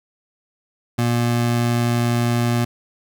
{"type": "tone", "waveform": "25% pulse", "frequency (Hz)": 119.2, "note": "A#2", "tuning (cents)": 39, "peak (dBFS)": -13, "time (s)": [0.98, 2.65], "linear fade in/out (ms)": 10, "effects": []}